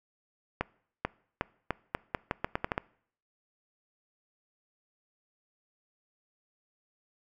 accelerating click train, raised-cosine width 0.5 ms, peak -13 dBFS, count 12, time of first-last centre 0.61-2.779 s, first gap 440 ms, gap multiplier 0.82, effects noise-tail reverb RT60 0.6 s tail -23 dB re dry

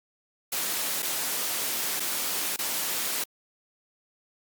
white noise with dropouts, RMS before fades -29 dBFS, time 0.52-3.24 s, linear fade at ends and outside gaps 5 ms, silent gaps 1.023-1.027 / 1.998-2.002 / 2.563-2.588 s, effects high-pass 200 Hz 12 dB/octave + Opus 48 kbps

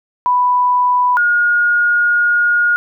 sine tone pair in turn, 990 / 1432.6 Hz, B5 / F6, +4 / +44 cents, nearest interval tritone, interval 640 cents, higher second, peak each -10 dBFS, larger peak neither, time 0.26-1.17 / 1.17-2.76 s, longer second, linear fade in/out 0 ms, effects none

